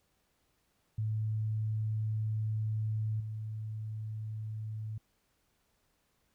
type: tone with level steps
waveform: sine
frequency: 108.7 Hz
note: A2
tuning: 21 cents flat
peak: -30 / -36 dBFS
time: 0.98-4.98 s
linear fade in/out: 5 ms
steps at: 3.2 s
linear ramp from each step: 5 ms
effects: pink hiss -75 dBFS RMS until 6.34 s